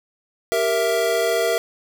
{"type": "chord", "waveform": "square", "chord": "E diminished", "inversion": "first", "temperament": "equal with one note detuned", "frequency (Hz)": [392, 466.2, 661.2], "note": ["G4", "Bb4", "E5"], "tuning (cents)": [0, 0, 5], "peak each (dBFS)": [-27, -22, -22], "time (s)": [0.52, 1.58], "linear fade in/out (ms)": 0, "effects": []}